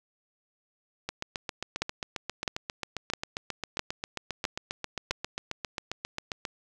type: two click trains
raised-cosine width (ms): 0.2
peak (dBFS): -10 / -15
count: 6 / 41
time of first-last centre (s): 1.82-5.109 / 1.09-6.452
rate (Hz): 1.52 / 7.46
effects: none